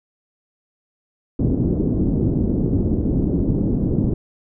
white low-pass noise, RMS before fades -19 dBFS, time 1.39-4.14 s, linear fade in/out 5 ms, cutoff 320 Hz, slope 24 dB/octave, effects none

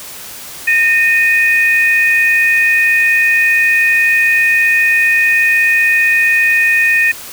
sine tone pair together, 1832.2 / 2487 Hz, A#6 / D#7, -30 / -1 cents, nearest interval perfect fourth, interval 529 cents, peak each -11 dBFS, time 0.67-7.12 s, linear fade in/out 10 ms, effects white hiss -30 dBFS RMS until 7.32 s

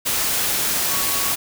sine tone in noise, 1117 Hz, C#6, 13 cents sharp, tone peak -31 dBFS, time 0.89-1.33 s, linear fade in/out 20 ms, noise white, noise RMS -21 dBFS, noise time 0.05-1.36 s, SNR -13 dB, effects none

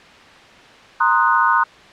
sine chord, C half-diminished seventh, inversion third, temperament equal, 932.3 / 1046.5 / 1244.5 / 1480 Hz, Bb5 / C6 / Eb6 / Gb6, 0 / 0 / 0 / 0 cents, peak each -18 dBFS, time 1-1.64 s, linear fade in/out 10 ms, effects white hiss -43 dBFS RMS until 1.92 s + low-pass 3000 Hz 12 dB/octave

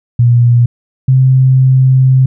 sine tone pair in turn, 120 / 130.79 Hz, B2 / C3, -49 / 0 cents, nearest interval minor second, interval 149 cents, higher second, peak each -4 dBFS, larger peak neither, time 0.19-0.66 / 1.08-2.26 s, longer second, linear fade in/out 5 ms, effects none

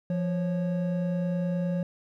triangle tone pair together, 173.42 / 550 Hz, F3 / C#5, -12 / -14 cents, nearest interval octave + minor sixth, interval 1998 cents, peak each -24 / -32 dBFS, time 0.1-1.83 s, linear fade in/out 2 ms, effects none

